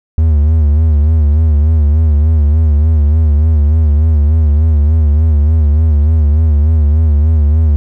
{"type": "tone with vibrato", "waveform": "triangle", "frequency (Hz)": 76.5, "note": "D#2", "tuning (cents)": -29, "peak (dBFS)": -4, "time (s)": [0.18, 7.76], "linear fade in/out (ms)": 0, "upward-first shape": "sine", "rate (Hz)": 3.4, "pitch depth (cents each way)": 94, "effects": []}